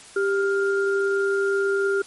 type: tone pair together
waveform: sine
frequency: 394.4 / 1405.5 Hz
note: G4 / F6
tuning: +11 / +11 cents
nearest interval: octave + minor seventh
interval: 2200 cents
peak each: -20 / -25 dBFS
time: 0.16-2.02 s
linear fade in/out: 5 ms
effects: white hiss -45 dBFS RMS until 2.06 s + MP3 48 kbps